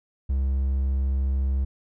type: tone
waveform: triangle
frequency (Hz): 67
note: C2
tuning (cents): +42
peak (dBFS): -19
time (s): 0.29-1.65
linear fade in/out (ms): 10
effects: none